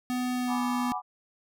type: tone with pitch glide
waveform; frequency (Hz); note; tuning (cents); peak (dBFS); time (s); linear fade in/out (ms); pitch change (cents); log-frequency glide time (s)
square; 249.8 to 246.8; B3 to B3; +20 to -1; -28; 0.1-0.92; 0; -21; 0.34-0.63
type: chord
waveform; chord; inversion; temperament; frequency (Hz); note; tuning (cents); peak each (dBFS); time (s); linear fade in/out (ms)
sine; G# half-diminished seventh; third; equal; 740 / 830.6 / 987.8 / 1174.7; F#5 / G#5 / B5 / D6; 0 / 0 / 0 / 0; -34 / -35 / -35 / -35; 0.47-1.02; 50
effects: none